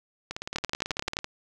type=two click trains; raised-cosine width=0.2 ms; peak=-16 / -9 dBFS; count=18 / 8; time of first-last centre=0.31-1.244 / 0.56-1.169 s; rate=18.2 / 11.5 Hz; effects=none